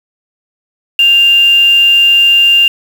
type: tone with quantisation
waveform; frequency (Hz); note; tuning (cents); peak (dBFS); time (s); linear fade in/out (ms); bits
sine; 2794; F7; 0; -4; 0.99-2.68; 2; 4
effects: none